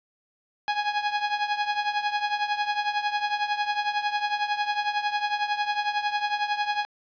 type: tone with tremolo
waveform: sawtooth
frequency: 830.6 Hz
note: G#5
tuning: in tune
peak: -17 dBFS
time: 0.68-6.85 s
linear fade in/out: 0 ms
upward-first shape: triangle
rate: 11 Hz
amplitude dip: 80%
effects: resampled to 11025 Hz + 9-bit